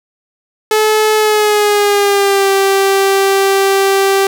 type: tone with pitch glide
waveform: sawtooth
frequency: 431 to 390.7 Hz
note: A4 to G4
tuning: -36 to -6 cents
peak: -5 dBFS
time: 0.71-4.27 s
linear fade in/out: 2 ms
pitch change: -170 cents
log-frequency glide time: 1.16-2.5 s
effects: none